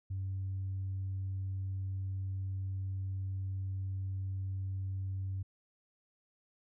sine tone, 95.7 Hz, G2, 41 cents flat, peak -33 dBFS, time 0.1-5.43 s, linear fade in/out 10 ms, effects tanh soft clip ceiling -31 dBFS

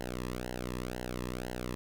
sawtooth tone with flanger, 61.74 Hz, B1, in tune, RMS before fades -38 dBFS, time 0-1.75 s, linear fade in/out 0 ms, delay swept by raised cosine 0.83 to 1.36 ms, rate 2 Hz, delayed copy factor -0.95, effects none

